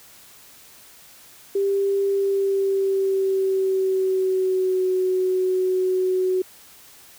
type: tone with pitch glide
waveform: sine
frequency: 395.6 to 371.2 Hz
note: G4 to F#4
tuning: +16 to +6 cents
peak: -18 dBFS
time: 1.55-6.42 s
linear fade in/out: 5 ms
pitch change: -110 cents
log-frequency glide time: 2.09-4.87 s
effects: white hiss -48 dBFS RMS until 7.18 s